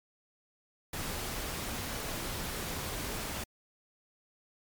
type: noise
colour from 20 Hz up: pink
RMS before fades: -37 dBFS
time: 0.93-3.44 s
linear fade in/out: 5 ms
effects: MP3 96 kbps